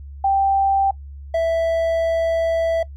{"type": "tone pair in turn", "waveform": ["sine", "triangle"], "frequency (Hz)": [784, 659.3], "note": ["G5", "E5"], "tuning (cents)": [0, 0], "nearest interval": "minor third", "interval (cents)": 300, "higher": "first", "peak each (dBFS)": -14, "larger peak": "neither", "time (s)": [[0.24, 0.91], [1.34, 2.83]], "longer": "second", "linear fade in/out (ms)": 5, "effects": ["noise-tail reverb RT60 0.1 s tail -21 dB re dry", "added 70 Hz sine -33 dBFS peak until 2.96 s"]}